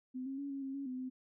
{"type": "tone with pitch steps", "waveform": "sine", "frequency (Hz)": [255.8, 269.6, 281.4, 274.8, 268.7, 277.4, 254.7, 257.3], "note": ["C4", "C#4", "C#4", "C#4", "C4", "C#4", "C4", "C4"], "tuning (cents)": [-39, -48, 26, -15, 46, 1, -46, -29], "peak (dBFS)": -38, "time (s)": [0.14, 1.1], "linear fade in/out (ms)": 20, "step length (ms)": 120, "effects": []}